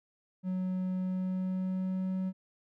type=tone with pitch glide; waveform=triangle; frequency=185 to 187.47 Hz; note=F#3 to F#3; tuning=0 to +23 cents; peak=-28 dBFS; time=0.43-2.33 s; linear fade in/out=50 ms; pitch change=+23 cents; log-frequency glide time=0.98-2.15 s; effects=none